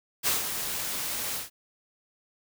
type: noise with ADSR envelope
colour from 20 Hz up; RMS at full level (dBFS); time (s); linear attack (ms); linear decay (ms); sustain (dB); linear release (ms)
white; -24; 0.23-1.5; 42; 150; -8; 140
effects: none